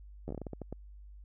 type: slowing click train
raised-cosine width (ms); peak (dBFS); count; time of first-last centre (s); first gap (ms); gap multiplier
2; -26; 11; 0.28-0.726; 11; 1.29
effects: added 50 Hz sine -48 dBFS peak until 1.24 s